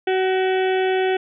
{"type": "harmonic tone with a mistuned harmonic", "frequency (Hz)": 375.8, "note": "F#4", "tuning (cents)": 27, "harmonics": [1, 2, 4, 5, 6, 7, 8, 9], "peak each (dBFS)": [-18, -24, -30, -32, -34, -35, -36, -37], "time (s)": [0.07, 1.17], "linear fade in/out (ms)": 5, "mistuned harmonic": 6, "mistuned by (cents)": 19, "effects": []}